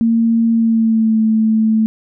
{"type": "tone with pitch glide", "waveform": "sine", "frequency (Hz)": [228.8, 219.9], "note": ["A#3", "A3"], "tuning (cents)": [-32, -1], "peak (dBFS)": -10, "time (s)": [0.01, 1.86], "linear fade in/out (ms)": 0, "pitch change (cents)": -69, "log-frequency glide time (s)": [0.52, 1.2], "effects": []}